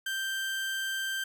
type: tone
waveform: 30% pulse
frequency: 1568 Hz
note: G6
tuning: in tune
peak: -28 dBFS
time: 0.06-1.24 s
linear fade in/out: 5 ms
effects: none